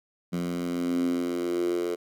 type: tone with high-pass filter sweep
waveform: 10% pulse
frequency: 87.31 Hz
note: F2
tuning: in tune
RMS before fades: -28 dBFS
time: 0.32-1.96 s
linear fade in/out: 20 ms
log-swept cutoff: 190 to 400 Hz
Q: 7
effects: none